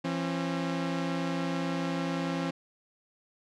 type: tone pair together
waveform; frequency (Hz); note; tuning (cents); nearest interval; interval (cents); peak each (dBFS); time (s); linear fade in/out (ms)
sawtooth; 169.61 / 270; E3 / C#4; +50 / -45; minor sixth; 805; -28; 0.04-2.51; 10
effects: low-pass 5000 Hz 12 dB/octave